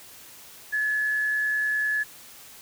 sine tone with amplitude modulation, 1710 Hz, A6, 50 cents flat, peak -21 dBFS, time 0.72-2.04 s, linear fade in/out 20 ms, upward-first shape sine, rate 130 Hz, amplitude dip 30%, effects white hiss -47 dBFS RMS until 2.61 s

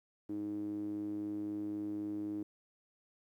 sawtooth tone with band-pass filter, 103.83 Hz, G#2, in tune, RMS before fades -39 dBFS, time 0.29-2.43 s, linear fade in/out 5 ms, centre 310 Hz, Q 8.4, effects 12-bit

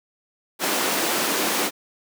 pink high-pass noise, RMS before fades -23 dBFS, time 0.59-1.71 s, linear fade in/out 50 ms, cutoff 240 Hz, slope 24 dB/octave, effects none

